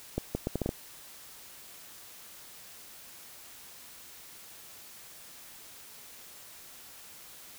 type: accelerating click train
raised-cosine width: 2 ms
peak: -16 dBFS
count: 7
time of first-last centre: 0.18-0.691 s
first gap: 170 ms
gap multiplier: 0.71
effects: white hiss -50 dBFS RMS until 7.58 s